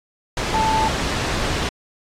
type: tone in noise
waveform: sine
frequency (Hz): 880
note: A5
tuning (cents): 0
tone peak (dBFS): -17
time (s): 0.54-0.88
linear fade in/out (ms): 2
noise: pink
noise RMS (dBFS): -23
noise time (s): 0.37-1.69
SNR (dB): +3
effects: low-pass 6000 Hz 12 dB/octave + AAC 48 kbps